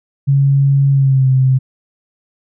sine tone with pitch glide, 138.59 to 131.04 Hz, C#3 to C3, 0 to +3 cents, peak -8 dBFS, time 0.27-1.59 s, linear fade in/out 20 ms, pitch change -97 cents, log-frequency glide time 0.91-1.28 s, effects none

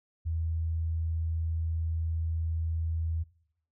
sine tone, 81.5 Hz, E2, 19 cents flat, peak -28 dBFS, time 0.25-3.24 s, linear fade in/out 20 ms, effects noise-tail reverb RT60 0.7 s tail -21 dB re dry

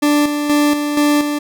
40% pulse tone with tremolo, 293.9 Hz, D4, 1 cent sharp, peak -10 dBFS, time 0.02-1.39 s, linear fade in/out 10 ms, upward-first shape square, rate 2.1 Hz, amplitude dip 50%, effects none

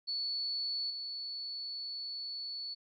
sine tone with level steps, 4435 Hz, C#8, in tune, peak -33 / -38 dBFS, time 0.07-2.75 s, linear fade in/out 20 ms, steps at 0.9 s, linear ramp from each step 5 ms, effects none

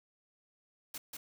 white noise with echo, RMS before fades -42 dBFS, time 0.94-0.98 s, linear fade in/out 5 ms, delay 190 ms, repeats 1, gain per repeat -2 dB, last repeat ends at 1.17 s, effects none

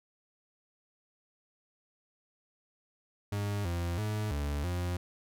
40% pulse tone with pitch steps, 102.1 / 86.3 / 106.5 / 72.3 / 88.6 Hz, G#2 / F2 / G#2 / D2 / F2, -29 / -20 / +44 / -27 / +25 cents, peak -30 dBFS, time 3.32-4.97 s, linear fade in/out 5 ms, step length 330 ms, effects none

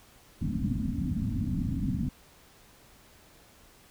white low-pass noise, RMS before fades -30 dBFS, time 0.41-2.09 s, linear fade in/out 5 ms, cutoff 280 Hz, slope 96 dB/octave, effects pink hiss -57 dBFS RMS until 3.9 s

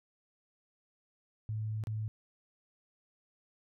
sine tone with dropouts, 108.5 Hz, A2, 24 cents flat, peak -33 dBFS, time 1.49-2.08 s, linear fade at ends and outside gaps 0 ms, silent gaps 1.838-1.871 s, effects none

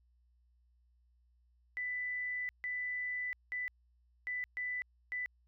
sine tone bursts at uneven times, 1990 Hz, B6, 13 cents sharp, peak -35 dBFS, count 6, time 1.77-2.49 / 2.64-3.33 / 3.52-3.68 / 4.27-4.44 / 4.57-4.82 / 5.12-5.26 s, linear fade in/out 0 ms, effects added 60 Hz sine -67 dBFS peak until 5.47 s

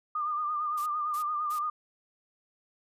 sine tone with vibrato, 1208 Hz, D6, 48 cents sharp, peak -28 dBFS, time 0.15-1.7 s, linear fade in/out 5 ms, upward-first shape triangle, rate 8.8 Hz, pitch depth 58 cents each way
blue noise bursts, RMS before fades -43 dBFS, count 3, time 0.77-1.592 s, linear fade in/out 10 ms, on 94 ms, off 270 ms
effects resampled to 32000 Hz

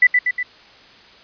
sine tone with echo, 1986 Hz, B6, 9 cents sharp, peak -7 dBFS, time 0.02-0.07 s, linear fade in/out 5 ms, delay 120 ms, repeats 3, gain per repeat -4 dB, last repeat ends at 0.43 s, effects white hiss -46 dBFS RMS until 1.23 s + resampled to 11025 Hz

